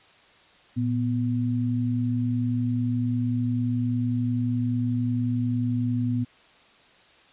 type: tone pair together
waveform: sine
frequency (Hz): 115.65 / 246.9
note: A#2 / B3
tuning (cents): -13 / 0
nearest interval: octave + minor second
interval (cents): 1313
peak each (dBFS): -25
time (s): 0.76-6.25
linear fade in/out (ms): 20
effects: white hiss -55 dBFS RMS until 7.32 s + resampled to 8000 Hz